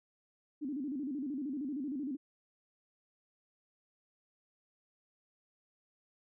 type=tone with vibrato; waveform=sine; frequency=277.2 Hz; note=C#4; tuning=in tune; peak=-35 dBFS; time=0.61-2.17 s; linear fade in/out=20 ms; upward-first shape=square; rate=13 Hz; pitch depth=130 cents each way; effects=none